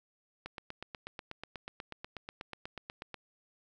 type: click train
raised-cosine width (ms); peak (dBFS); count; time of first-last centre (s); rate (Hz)
0.3; -25; 23; 0.46-3.143; 8.2
effects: none